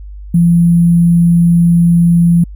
sine tone with sample-and-hold, 171 Hz, F3, 36 cents flat, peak -5 dBFS, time 0.34-2.44 s, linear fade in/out 5 ms, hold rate 11025 Hz, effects added 50 Hz sine -26 dBFS peak until 2.55 s

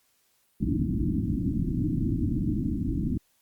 white low-pass noise, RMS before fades -27 dBFS, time 0.6-3.18 s, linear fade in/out 10 ms, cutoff 320 Hz, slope 96 dB/octave, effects white hiss -68 dBFS RMS until 3.41 s + Opus 48 kbps

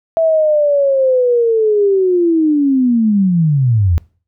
sine linear sweep, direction down, 659.3 to 77.78 Hz, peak -9 dBFS, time 0.17-3.98 s, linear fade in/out 0 ms, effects noise-tail reverb RT60 0.4 s tail -23 dB re dry

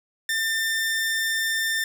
sawtooth tone, 1795 Hz, A6, 34 cents sharp, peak -19 dBFS, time 0.29-1.84 s, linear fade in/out 2 ms, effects none

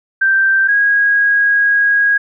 sine tone pair in turn, 1568 / 1644.7 Hz, G6 / G#6, 0 / -17 cents, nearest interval minor second, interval 83 cents, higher second, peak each -9 dBFS, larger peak neither, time 0.21-0.68 / 0.68-2.18 s, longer second, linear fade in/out 10 ms, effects none

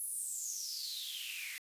white noise with high-pass filter sweep, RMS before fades -41 dBFS, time 0-1.58 s, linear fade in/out 0 ms, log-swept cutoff 11000 to 2000 Hz, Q 8.5, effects resampled to 32000 Hz

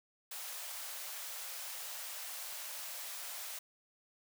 white high-pass noise, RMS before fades -44 dBFS, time 0.31-3.59 s, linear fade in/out 5 ms, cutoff 520 Hz, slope 48 dB/octave, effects none

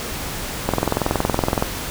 click train, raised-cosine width 1 ms, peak -3 dBFS, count 21, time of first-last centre 0.69-1.625 s, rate 21.4 Hz, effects pink hiss -28 dBFS RMS until 1.9 s

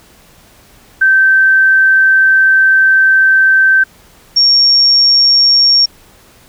sine tone pair in turn, 1552 / 5531 Hz, G6 / F8, -18 / -18 cents, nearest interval octave + minor seventh, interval 2200 cents, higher second, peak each -5 / -5 dBFS, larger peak neither, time 1.01-3.84 / 4.36-5.86 s, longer first, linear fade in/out 10 ms, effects pink hiss -44 dBFS RMS until 6.48 s

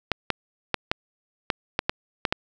clicks, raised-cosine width 0.3 ms, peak -5 dBFS, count 9, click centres 0.117 / 0.303 / 0.743 / 0.915 / 1.502 / 1.791 / 1.895 / 2.252 / 2.325 s, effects none

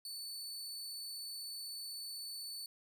sawtooth tone, 4484 Hz, C#8, 19 cents sharp, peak -40 dBFS, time 0.05-2.66 s, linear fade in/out 2 ms, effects none

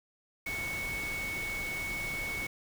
sine tone in noise, 2217 Hz, C#7, in tune, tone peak -34 dBFS, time 0.46-2.47 s, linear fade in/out 5 ms, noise pink, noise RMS -41 dBFS, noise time 0.46-2.47 s, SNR +4 dB, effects none

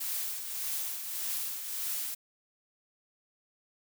blue noise with tremolo, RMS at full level -33 dBFS, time 0-2.15 s, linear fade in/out 10 ms, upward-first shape triangle, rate 1.7 Hz, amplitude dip 55%, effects none

